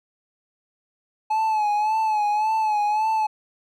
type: tone with vibrato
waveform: triangle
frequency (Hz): 856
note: A5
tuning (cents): -48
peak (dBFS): -17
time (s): 1.3-3.27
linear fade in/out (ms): 10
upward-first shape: sine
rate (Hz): 1.8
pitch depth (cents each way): 55
effects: none